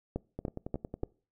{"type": "two click trains", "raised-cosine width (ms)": 2, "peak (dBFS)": [-19, -24], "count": [4, 8], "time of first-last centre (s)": [[0.16, 1.035], [0.39, 1.032]], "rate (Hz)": [3.43, 10.9], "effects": ["noise-tail reverb RT60 0.4 s tail -24 dB re dry"]}